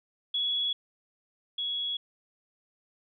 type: tone pair in turn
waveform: sine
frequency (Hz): 3369 / 3350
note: G#7 / G#7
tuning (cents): +24 / +14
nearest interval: unison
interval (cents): 10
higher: first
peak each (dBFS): -26 / -29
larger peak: first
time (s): 0.34-0.73 / 1.58-1.97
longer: neither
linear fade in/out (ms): 5
effects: none